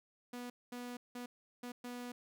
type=tone bursts at uneven times; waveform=sawtooth; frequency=244.7 Hz; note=B3; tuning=16 cents flat; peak=-39 dBFS; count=5; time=0.33-0.5 / 0.72-0.97 / 1.15-1.26 / 1.63-1.72 / 1.84-2.12 s; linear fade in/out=5 ms; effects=none